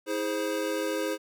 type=chord; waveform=square; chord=E augmented; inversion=none; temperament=equal with one note detuned; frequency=322.1 / 415.3 / 523.3 Hz; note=E4 / G#4 / B#4; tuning=-40 / 0 / 0 cents; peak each=-33 / -34 / -32 dBFS; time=0.06-1.18 s; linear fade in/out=50 ms; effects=none